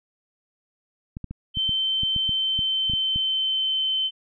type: clicks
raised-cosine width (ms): 5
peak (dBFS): -20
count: 12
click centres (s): 1.169 / 1.243 / 1.31 / 1.572 / 1.693 / 2.034 / 2.163 / 2.293 / 2.591 / 2.898 / 2.936 / 3.16
type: tone with pitch glide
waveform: sine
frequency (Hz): 3096 to 3075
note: G7 to G7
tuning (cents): -22 to -34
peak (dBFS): -21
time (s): 1.54-4.11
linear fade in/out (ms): 50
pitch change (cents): -12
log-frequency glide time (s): 2.18-3.98
effects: none